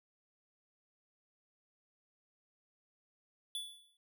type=tone with exponential decay; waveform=square; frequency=3449 Hz; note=A7; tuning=35 cents flat; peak=-36 dBFS; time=3.55-3.97 s; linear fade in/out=1 ms; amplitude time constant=91 ms; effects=none